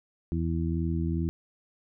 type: harmonic tone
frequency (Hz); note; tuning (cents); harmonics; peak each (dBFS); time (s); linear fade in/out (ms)
82.41; E2; 0; 1 / 2 / 3 / 4; -29 / -30 / -35 / -34; 0.32-1.29; 0
effects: none